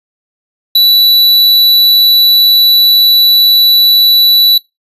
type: tone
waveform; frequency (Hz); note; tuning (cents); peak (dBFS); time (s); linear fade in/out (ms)
square; 3951; B7; 0; -4; 0.75-4.58; 5
effects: noise-tail reverb RT60 0.2 s tail -22 dB re dry + resampled to 32000 Hz

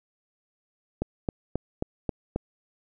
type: click train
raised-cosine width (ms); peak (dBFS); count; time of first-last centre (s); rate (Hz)
2; -13; 6; 1.02-2.36; 3.73
effects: none

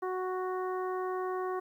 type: harmonic tone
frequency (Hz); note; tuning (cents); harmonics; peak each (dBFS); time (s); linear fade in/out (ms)
370; F#4; 0; 1 / 2 / 3 / 4 / 5; -33 / -39 / -38 / -48 / -50; 0.02-1.6; 10
effects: 11-bit

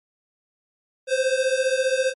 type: beating tone pair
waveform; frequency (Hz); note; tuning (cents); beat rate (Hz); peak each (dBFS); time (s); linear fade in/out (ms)
square; 515 / 530; C5 / C5; -28 / +22; 15; -23; 1.07-2.14; 50
effects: MP3 48 kbps

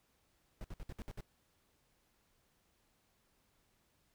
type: noise bursts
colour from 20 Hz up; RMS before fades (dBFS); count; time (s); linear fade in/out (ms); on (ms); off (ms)
brown; -44; 7; 0.61-1.207; 0; 33; 61
effects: pink hiss -75 dBFS RMS until 4.14 s

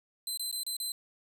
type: tone with dropouts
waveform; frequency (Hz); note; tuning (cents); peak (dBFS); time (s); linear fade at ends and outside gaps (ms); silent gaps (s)
20% pulse; 4065; B7; +49; -27; 0.27-0.92; 2; 0.374-0.395 / 0.514-0.526 / 0.634-0.665 / 0.767-0.8
effects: none

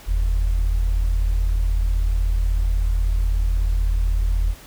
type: tone pair together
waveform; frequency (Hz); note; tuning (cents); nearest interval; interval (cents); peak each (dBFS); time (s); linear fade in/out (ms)
sine; 43.56 / 79.8; F1 / D#2; -4 / +44; minor seventh; 1048; -16 / -26; 0.06-4.55; 50
effects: tanh soft clip ceiling -10 dBFS + pink hiss -44 dBFS RMS until 4.66 s

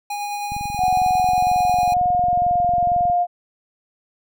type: tone with tremolo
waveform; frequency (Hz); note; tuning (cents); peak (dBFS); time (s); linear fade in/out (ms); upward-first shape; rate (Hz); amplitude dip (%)
square; 821; G#5; -20; -24; 0.1-1.94; 5; sine; 9.5; 25
type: click train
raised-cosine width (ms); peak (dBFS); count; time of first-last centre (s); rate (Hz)
5; -21; 58; 0.52-3.099; 22.1
type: tone with pitch glide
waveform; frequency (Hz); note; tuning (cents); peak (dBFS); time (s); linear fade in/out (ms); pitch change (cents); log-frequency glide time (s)
sine; 739 to 705.6; F#5 to F5; -2 to +18; -15; 0.77-3.27; 50; -80; 1.09-2.63
effects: none

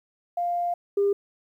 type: tone pair in turn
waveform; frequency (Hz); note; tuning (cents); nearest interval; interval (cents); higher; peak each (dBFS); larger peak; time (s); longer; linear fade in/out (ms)
sine; 699 / 401.6; F5 / G4; +1 / +42; minor seventh; 959; first; -23 / -18; second; 0.37-0.74 / 0.97-1.13; first; 5
effects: tanh soft clip ceiling -14 dBFS + 10-bit

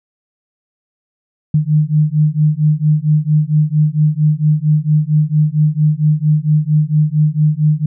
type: beating tone pair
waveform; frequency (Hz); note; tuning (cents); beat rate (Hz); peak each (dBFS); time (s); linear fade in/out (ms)
sine; 150.1 / 154.5; D3 / D#3; +38 / -12; 4.4; -13; 1.54-7.86; 5
effects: none

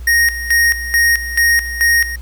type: tone with tremolo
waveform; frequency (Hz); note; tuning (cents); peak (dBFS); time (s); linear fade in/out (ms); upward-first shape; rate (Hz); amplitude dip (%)
square; 1864.7; A#6; 0; -10; 0.07-2.16; 5; square; 2.3; 75
effects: added 60 Hz sine -26 dBFS peak until 2.21 s + pink hiss -46 dBFS RMS until 2.21 s

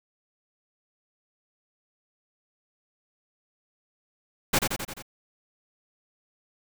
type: noise with echo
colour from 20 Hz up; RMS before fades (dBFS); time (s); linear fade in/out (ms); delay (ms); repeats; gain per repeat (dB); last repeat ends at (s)
pink; -21; 4.53-4.59; 10; 87; 5; -4; 5.025
effects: none

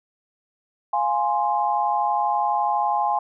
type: chord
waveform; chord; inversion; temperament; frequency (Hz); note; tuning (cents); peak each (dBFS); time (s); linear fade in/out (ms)
sine; F minor; none; equal; 698.5 / 830.6 / 1046.5; F5 / Ab5 / C6; 0 / 0 / 0; -26 / -21 / -25; 0.93-3.19; 5
effects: none

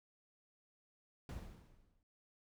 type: noise with exponential decay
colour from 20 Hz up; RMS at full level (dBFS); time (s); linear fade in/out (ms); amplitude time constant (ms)
brown; -41; 1.29-2.03; 2; 160
effects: none

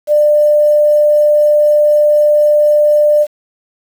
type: tone with quantisation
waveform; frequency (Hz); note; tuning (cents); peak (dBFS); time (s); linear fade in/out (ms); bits
sine; 596; D5; +25; -6; 0.07-3.27; 50; 6
effects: none

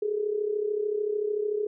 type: tone with amplitude modulation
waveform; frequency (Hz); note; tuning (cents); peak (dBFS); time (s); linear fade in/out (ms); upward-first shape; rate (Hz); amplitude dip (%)
sine; 419.3; G#4; +17; -22; 0.02-1.67; 5; sine; 33.5; 70
effects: none

